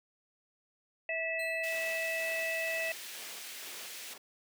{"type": "harmonic tone", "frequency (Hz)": 653, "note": "E5", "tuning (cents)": -17, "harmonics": [1, 3, 4], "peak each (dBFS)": [-36, -36, -36], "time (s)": [1.09, 2.92], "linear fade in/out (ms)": 2}
{"type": "tone with exponential decay", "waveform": "20% pulse", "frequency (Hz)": 4109, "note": "C8", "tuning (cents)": -32, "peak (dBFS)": -38, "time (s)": [1.39, 2.13], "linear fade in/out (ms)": 5, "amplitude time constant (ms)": 160}
{"type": "high-pass noise", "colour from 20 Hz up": "pink", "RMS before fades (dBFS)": -45, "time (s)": [1.63, 4.14], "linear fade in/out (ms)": 10, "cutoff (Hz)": 1900, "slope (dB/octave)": 24}
{"type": "noise with tremolo", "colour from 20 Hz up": "pink", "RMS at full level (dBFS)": -49, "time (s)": [1.72, 4.18], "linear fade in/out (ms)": 5, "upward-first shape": "square", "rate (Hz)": 2.1, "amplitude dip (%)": 45}
{"effects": ["high-pass 400 Hz 12 dB/octave"]}